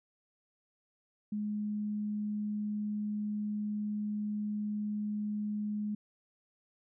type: tone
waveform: sine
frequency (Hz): 209.5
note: G#3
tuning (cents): +15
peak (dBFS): -32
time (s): 1.32-5.95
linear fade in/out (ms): 5
effects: none